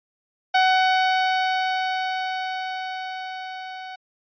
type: tone with level ramp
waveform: sawtooth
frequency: 749 Hz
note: F#5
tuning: 21 cents sharp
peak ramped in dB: -11 to -30 dBFS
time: 0.54-3.96 s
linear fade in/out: 10 ms
effects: resampled to 11025 Hz